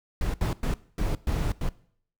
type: noise bursts at uneven times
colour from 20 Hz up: brown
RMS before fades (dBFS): -26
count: 6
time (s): 0.21-0.34 / 0.41-0.53 / 0.63-0.74 / 0.98-1.15 / 1.27-1.52 / 1.61-1.69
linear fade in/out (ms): 2
effects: noise-tail reverb RT60 0.6 s tail -20 dB re dry